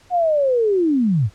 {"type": "linear sweep", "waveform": "sine", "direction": "down", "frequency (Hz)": [733, 88.3], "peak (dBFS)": -14, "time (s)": [0.1, 1.3], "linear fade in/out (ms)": 50, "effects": ["pink hiss -52 dBFS RMS until 1.34 s", "low-pass 8000 Hz 12 dB/octave"]}